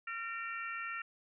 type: harmonic tone with a mistuned harmonic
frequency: 456.9 Hz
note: A#4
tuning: 35 cents flat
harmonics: 3 / 4 / 5 / 6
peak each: -41 / -43 / -45 / -47 dBFS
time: 0.07-1.02 s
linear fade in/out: 5 ms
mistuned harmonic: 5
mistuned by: +40 cents
effects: none